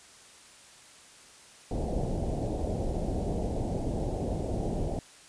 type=low-pass noise; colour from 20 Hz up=pink; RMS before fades=-31 dBFS; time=1.71-4.99 s; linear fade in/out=2 ms; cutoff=760 Hz; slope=48 dB/octave; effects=white hiss -53 dBFS RMS until 5.28 s + resampled to 22050 Hz